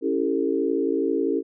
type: chord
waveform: sine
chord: A dominant seventh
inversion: first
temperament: equal with one note detuned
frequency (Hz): 277.2 / 329.6 / 392 / 450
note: C#4 / E4 / G4 / A4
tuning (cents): 0 / 0 / 0 / +39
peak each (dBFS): -26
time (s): 0.01-1.43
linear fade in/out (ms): 50
effects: none